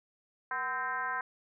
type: tone with frequency modulation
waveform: sine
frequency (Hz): 1297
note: E6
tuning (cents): -28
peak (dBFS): -31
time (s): 0.51-1.21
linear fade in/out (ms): 2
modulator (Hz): 272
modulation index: 1.8
effects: none